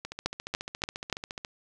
two click trains, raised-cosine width 0.2 ms, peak -19 / -10 dBFS, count 21 / 4, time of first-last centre 0.05-1.449 / 0.26-1.127 s, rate 14.3 / 3.46 Hz, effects none

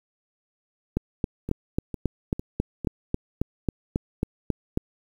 two click trains, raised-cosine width 3 ms, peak -10 / -18 dBFS, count 15 / 4, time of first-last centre 0.97-4.774 / 1.49-2.847 s, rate 3.68 / 2.21 Hz, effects 8-bit

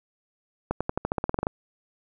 accelerating click train, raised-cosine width 1 ms, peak -11 dBFS, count 13, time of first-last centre 0.71-1.469 s, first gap 96 ms, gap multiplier 0.92, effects none

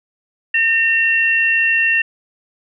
sine tone pair together, 1823.5 / 2729 Hz, A#6 / F7, -39 / -41 cents, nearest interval perfect fifth, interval 698 cents, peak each -15 dBFS, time 0.54-2.02 s, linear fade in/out 5 ms, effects none

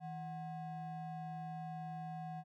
triangle ring-modulated tone, 450.9 Hz, A4, 42 cents sharp, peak -37 dBFS, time 0-2.44 s, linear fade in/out 50 ms, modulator 289 Hz, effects none

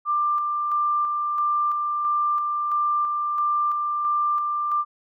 sine tone with tremolo, 1187 Hz, D6, 18 cents sharp, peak -19 dBFS, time 0.05-4.85 s, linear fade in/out 50 ms, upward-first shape square, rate 1.5 Hz, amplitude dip 30%, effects none

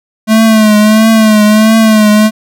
square tone with vibrato, 216.8 Hz, A3, 25 cents flat, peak -4 dBFS, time 0.27-2.31 s, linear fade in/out 50 ms, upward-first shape triangle, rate 1.5 Hz, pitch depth 61 cents each way, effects none

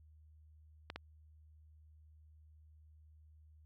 clicks, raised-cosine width 0.3 ms, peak -26 dBFS, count 2, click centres 0.901 / 0.96 s, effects added 77 Hz sine -59 dBFS peak until 3.65 s

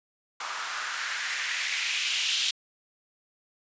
blue noise with band-pass filter sweep, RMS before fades -30 dBFS, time 0.4-2.51 s, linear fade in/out 5 ms, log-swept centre 1100 to 3300 Hz, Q 2.6, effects resampled to 16000 Hz

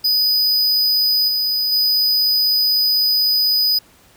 square tone with level steps, 4978 Hz, D#8, in tune, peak -14 / -17 / -14 dBFS, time 0.04-3.79 s, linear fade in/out 10 ms, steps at 1.28 / 1.72 s, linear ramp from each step 5 ms, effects pink hiss -50 dBFS RMS until 4.16 s + high-pass 60 Hz 12 dB/octave

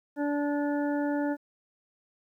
harmonic tone, 290 Hz, D4, 22 cents flat, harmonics 1 / 2 / 3 / 5 / 6, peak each -27 / -33 / -37 / -41 / -43 dBFS, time 0.16-1.37 s, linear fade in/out 50 ms, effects 11-bit

